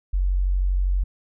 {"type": "tone", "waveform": "sine", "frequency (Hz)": 46.25, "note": "F#1", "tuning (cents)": 0, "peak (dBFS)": -18, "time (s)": [0.13, 1.04], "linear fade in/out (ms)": 10, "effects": []}